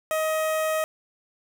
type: tone with notch filter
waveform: sawtooth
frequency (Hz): 630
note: D#5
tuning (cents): +21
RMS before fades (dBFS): -25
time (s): 0.11-0.84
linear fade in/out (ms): 0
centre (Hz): 4500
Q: 1.3
effects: none